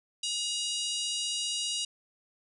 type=harmonic tone with a mistuned harmonic; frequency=955 Hz; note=A#5; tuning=42 cents sharp; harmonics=3 / 4 / 5 / 6 / 7 / 8 / 9 / 10; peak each=-34 / -36 / -38 / -40 / -41 / -42 / -43 / -44 dBFS; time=0.23-1.85 s; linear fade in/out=5 ms; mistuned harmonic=10; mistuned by=+27 cents; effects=none